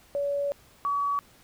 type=tone pair in turn; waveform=sine; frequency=568 / 1136 Hz; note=C#5 / C#6; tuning=+42 / +42 cents; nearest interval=octave; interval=1200 cents; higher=second; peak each=-25 / -24 dBFS; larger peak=second; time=0.15-0.52 / 0.85-1.19 s; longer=first; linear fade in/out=0 ms; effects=pink hiss -57 dBFS RMS until 1.43 s